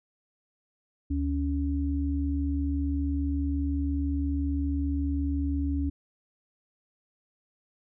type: tone pair together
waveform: sine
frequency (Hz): 74.24 / 280.3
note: D2 / C#4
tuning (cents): +19 / +19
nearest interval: octave + major seventh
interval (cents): 2300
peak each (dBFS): -27 / -29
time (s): 1.1-5.9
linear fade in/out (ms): 10
effects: none